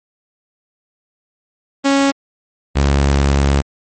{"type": "tone pair in turn", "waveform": "sawtooth", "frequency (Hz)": [276.2, 69.81], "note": ["C#4", "C#2"], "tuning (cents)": [-6, 13], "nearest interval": "2 octaves", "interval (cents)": 2381, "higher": "first", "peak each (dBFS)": -7, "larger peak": "neither", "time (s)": [[1.84, 2.12], [2.75, 3.62]], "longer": "second", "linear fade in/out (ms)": 20, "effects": ["MP3 32 kbps"]}